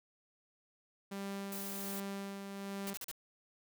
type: tone with tremolo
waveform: sawtooth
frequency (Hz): 197.6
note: G3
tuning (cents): +14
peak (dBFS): -35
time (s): 1.11-2.94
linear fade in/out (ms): 10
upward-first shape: sine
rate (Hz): 1.3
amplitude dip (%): 40
type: noise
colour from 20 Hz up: blue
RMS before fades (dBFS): -44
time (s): 1.52-2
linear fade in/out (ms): 2
type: noise bursts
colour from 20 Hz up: white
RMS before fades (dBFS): -43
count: 4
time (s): 2.87-3.114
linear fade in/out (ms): 0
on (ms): 31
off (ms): 40
effects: none